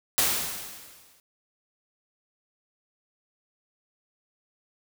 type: noise with exponential decay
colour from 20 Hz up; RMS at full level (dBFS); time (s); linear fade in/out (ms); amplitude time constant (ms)
white; -21; 0.18-1.2; 0; 220
effects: none